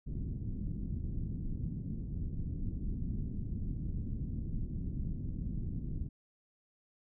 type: low-pass noise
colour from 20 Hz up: pink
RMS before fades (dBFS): -37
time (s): 0.06-6.09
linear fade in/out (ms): 20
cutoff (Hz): 240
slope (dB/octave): 24
effects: none